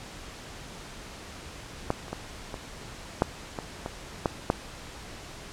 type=clicks; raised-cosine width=1 ms; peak=-10 / -28 / -18 / -21 / -6 / -17 / -17 / -9 / -7 dBFS; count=9; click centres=1.904 / 2.082 / 2.13 / 2.542 / 3.221 / 3.588 / 3.861 / 4.258 / 4.501 s; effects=pink hiss -43 dBFS RMS until 5.52 s + low-pass 8000 Hz 12 dB/octave